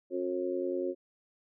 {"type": "harmonic tone", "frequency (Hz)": 90.2, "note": "F#2", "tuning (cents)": -44, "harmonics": [3, 4, 5, 6], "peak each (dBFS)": [-38, -32, -42, -36], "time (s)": [0.1, 0.95], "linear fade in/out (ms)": 50, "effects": []}